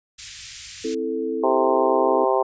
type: band-stop noise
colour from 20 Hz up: white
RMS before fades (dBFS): -34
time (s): 0.18-0.95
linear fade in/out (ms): 10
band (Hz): 120 to 1900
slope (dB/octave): 24
type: chord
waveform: sine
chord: A minor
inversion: first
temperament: equal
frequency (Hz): 261.6 / 329.6 / 440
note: C4 / E4 / A4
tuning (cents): 0 / 0 / 0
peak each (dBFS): -29 / -28 / -25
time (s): 0.84-2.25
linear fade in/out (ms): 10
type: harmonic tone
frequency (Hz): 130.81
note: C3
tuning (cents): 0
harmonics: 3 / 4 / 5 / 6 / 7 / 8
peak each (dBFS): -22 / -23 / -24 / -25 / -25 / -26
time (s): 1.43-2.43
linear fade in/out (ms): 10
effects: resampled to 16000 Hz